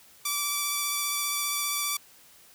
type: tone with vibrato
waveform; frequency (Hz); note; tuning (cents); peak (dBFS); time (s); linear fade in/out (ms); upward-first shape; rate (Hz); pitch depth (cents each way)
5% pulse; 1160; D6; -22; -15; 0.25-1.97; 5; sine; 15; 14
effects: white hiss -55 dBFS RMS until 2.54 s